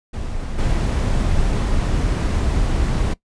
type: noise with level steps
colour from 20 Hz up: brown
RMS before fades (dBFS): -26 / -18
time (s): 0.13-3.14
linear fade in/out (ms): 10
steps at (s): 0.58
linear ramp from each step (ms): 10
effects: noise-tail reverb RT60 0.1 s tail -20 dB re dry + resampled to 22050 Hz